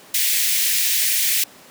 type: high-pass noise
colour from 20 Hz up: white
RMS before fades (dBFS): -19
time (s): 0.14-1.44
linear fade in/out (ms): 5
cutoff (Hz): 1800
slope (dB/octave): 48
effects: pink hiss -45 dBFS RMS until 1.7 s + high-pass 200 Hz 12 dB/octave